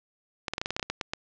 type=clicks; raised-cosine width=0.2 ms; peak=-12 dBFS; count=12; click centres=0.482 / 0.536 / 0.581 / 0.615 / 0.659 / 0.706 / 0.765 / 0.796 / 0.828 / 0.9 / 1.012 / 1.135 s; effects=low-pass 6000 Hz 12 dB/octave